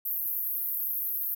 pink band-pass noise, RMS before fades -31 dBFS, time 0.05-1.35 s, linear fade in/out 10 ms, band 12000 to 16000 Hz, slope 96 dB/octave, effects none

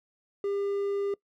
triangle tone, 400.6 Hz, G4, 38 cents sharp, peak -25 dBFS, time 0.44-1.14 s, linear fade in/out 2 ms, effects noise-tail reverb RT60 0.1 s tail -22 dB re dry

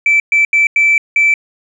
sine tone bursts at uneven times, 2324 Hz, D7, 19 cents flat, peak -6 dBFS, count 5, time 0.06-0.2 / 0.32-0.45 / 0.53-0.67 / 0.76-0.98 / 1.16-1.34 s, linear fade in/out 2 ms, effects tanh soft clip ceiling -4 dBFS

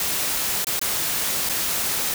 white noise with dropouts, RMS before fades -24 dBFS, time 0-2.14 s, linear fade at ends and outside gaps 2 ms, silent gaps 0.646-0.669 / 0.794-0.814 / 1.491-1.495 s, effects none

